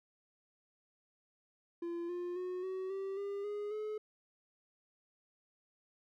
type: tone with pitch steps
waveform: triangle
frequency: 342 / 353 / 364.4 / 376.2 / 388.3 / 400.9 / 413.8 / 427.2 Hz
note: F4 / F4 / F#4 / F#4 / G4 / G4 / G#4 / G#4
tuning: -36 / +19 / -26 / +29 / -16 / +39 / -6 / +49 cents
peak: -35 dBFS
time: 1.82-3.98 s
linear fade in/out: 5 ms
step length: 270 ms
effects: none